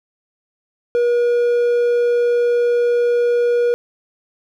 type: tone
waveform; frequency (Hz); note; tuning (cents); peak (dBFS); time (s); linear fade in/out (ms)
triangle; 479.7; A#4; +50; -11; 0.95-3.74; 0
effects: none